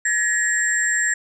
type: tone cluster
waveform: sine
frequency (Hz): 1706 / 1886 / 7520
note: G#6 / A#6 / A#8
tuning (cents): +46 / +20 / +14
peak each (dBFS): -22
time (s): 0.05-1.14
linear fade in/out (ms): 5
effects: none